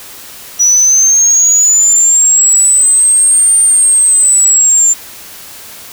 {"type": "linear two-way sweep", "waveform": "sine", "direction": "up then down", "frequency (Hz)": [5840, 8850, 7220], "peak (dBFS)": -3, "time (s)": [0.59, 4.94], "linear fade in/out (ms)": 20, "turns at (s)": 3.59, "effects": ["tanh soft clip ceiling -2 dBFS", "white hiss -31 dBFS RMS until 5.92 s"]}